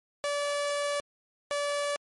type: tone pair in turn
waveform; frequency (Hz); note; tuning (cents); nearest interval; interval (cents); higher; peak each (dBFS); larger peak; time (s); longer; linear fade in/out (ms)
sawtooth; 577 / 577; D5 / D5; -31 / -31; unison; 0; neither; -24; neither; 0.24-1 / 1.51-1.96; first; 0
effects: MP3 48 kbps